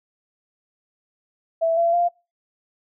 sine tone with pitch steps, 659.3 / 677.4 / 696.1 Hz, E5 / E5 / F5, 0 / +47 / -6 cents, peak -16 dBFS, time 1.61-2.09 s, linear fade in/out 20 ms, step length 160 ms, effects noise-tail reverb RT60 0.3 s tail -24 dB re dry

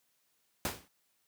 pink noise with exponential decay, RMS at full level -30 dBFS, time 0.65-0.88 s, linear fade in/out 1 ms, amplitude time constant 50 ms, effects white hiss -75 dBFS RMS until 1.27 s + high-pass 80 Hz 12 dB/octave

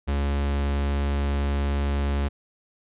45% pulse tone, 70.7 Hz, C#2, 35 cents sharp, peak -22 dBFS, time 0.07-2.29 s, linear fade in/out 20 ms, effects resampled to 8000 Hz

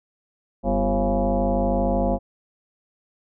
sine tone with frequency modulation, 246.9 Hz, B3, in tune, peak -18 dBFS, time 0.63-2.19 s, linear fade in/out 50 ms, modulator 147 Hz, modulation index 3.5, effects none

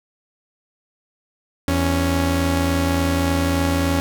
sawtooth tone pair together, 83.44 / 277.2 Hz, E2 / C#4, +22 / 0 cents, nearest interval octave + major sixth, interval 2078 cents, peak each -16 dBFS, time 1.68-4 s, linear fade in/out 0 ms, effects none

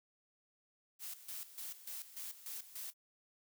blue noise with tremolo, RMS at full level -45 dBFS, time 0.99-2.94 s, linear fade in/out 50 ms, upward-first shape square, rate 3.4 Hz, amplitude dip 75%, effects none

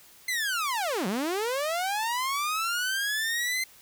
sawtooth linear two-way sweep, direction down then up, 2083 to 174.61 to 2083 Hz, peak -23 dBFS, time 0.28-3.64 s, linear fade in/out 5 ms, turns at 1.07 s, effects white hiss -54 dBFS RMS until 3.81 s

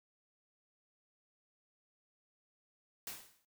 white noise with exponential decay, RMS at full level -41 dBFS, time 3.07-3.45 s, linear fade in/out 2 ms, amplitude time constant 82 ms, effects noise-tail reverb RT60 0.1 s tail -19 dB re dry

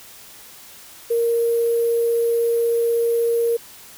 sine tone with sample-and-hold, 466.2 Hz, A#4, in tune, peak -16 dBFS, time 1.1-3.57 s, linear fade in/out 10 ms, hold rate 11025 Hz, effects white hiss -43 dBFS RMS until 3.97 s

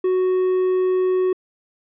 triangle tone, 370 Hz, F#4, in tune, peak -14 dBFS, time 0.04-1.33 s, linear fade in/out 5 ms, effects resampled to 8000 Hz

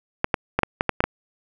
clicks, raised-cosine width 0.5 ms, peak -3 dBFS, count 8, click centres 0.244 / 0.342 / 0.59 / 0.633 / 0.809 / 0.893 / 1.005 / 1.04 s, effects none

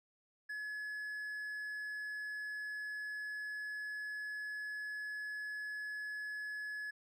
triangle tone, 1700 Hz, G#6, 40 cents sharp, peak -38 dBFS, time 0.49-6.91 s, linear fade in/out 10 ms, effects none

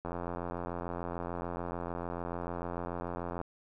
click train, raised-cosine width 1 ms, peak -23 dBFS, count 293, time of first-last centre 0.05-3.414 s, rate 86.8 Hz, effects none

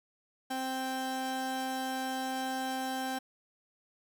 35% pulse tone pair together, 261.6 / 783.9 Hz, C4 / G5, 0 / 0 cents, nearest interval octave + perfect fifth, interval 1900 cents, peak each -35 / -33 dBFS, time 0.5-3.19 s, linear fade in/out 10 ms, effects none

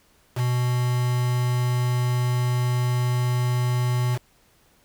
triangle tone with quantisation, 123.47 Hz, B2, in tune, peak -18 dBFS, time 0.35-4.19 s, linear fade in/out 50 ms, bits 5, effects pink hiss -60 dBFS RMS until 4.84 s

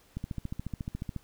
click train, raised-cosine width 5 ms, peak -22 dBFS, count 15, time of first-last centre 0.17-1.163 s, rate 14.1 Hz, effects pink hiss -62 dBFS RMS until 1.23 s

